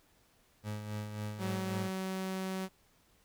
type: tone with tremolo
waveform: 30% pulse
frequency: 105.6 Hz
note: G#2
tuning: 29 cents sharp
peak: -33 dBFS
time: 0.63-1.91 s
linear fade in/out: 50 ms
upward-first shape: sine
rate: 3.7 Hz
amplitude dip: 50%
type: tone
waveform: sawtooth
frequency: 188.9 Hz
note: F#3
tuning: 36 cents sharp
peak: -31 dBFS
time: 1.38-2.69 s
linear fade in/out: 50 ms
effects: pink hiss -68 dBFS RMS until 3.24 s